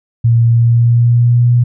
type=tone with pitch glide; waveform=sine; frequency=116.54 to 121.14 Hz; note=A#2 to B2; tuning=0 to -33 cents; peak=-6 dBFS; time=0.24-1.64 s; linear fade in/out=10 ms; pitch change=+67 cents; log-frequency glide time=0.47-1.52 s; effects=none